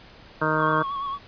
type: harmonic tone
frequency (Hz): 155.56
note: D#3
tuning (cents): 0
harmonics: 1 / 2 / 3 / 4 / 6 / 7 / 8 / 9 / 10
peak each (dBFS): -29 / -29 / -29 / -29 / -29 / -29 / -29 / -29 / -29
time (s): 0.41-0.83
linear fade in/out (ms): 10
type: tone with vibrato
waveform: triangle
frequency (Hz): 1108.7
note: C#6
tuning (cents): 0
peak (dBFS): -25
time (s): 0.57-1.19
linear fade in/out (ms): 50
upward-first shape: sine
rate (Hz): 9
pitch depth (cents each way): 43
effects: pink hiss -48 dBFS RMS until 1.27 s + resampled to 11025 Hz